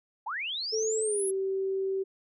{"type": "linear sweep", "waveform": "sine", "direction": "up", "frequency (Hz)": [766, 10950], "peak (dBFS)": -31, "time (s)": [0.26, 1.31], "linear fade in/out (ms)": 10}
{"type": "tone with pitch glide", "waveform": "sine", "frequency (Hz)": [440, 385.3], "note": ["A4", "G4"], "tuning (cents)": [0, -30], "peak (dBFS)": -27, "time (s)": [0.72, 2.04], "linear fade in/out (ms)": 20, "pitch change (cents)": -230, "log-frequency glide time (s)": [1.03, 1.27]}
{"effects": []}